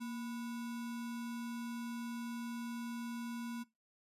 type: tone with sample-and-hold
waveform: sine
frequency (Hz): 234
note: A#3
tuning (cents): +7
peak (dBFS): -39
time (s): 0-3.64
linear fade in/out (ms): 20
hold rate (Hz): 1225
effects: noise-tail reverb RT60 0.2 s tail -19 dB re dry + resampled to 32000 Hz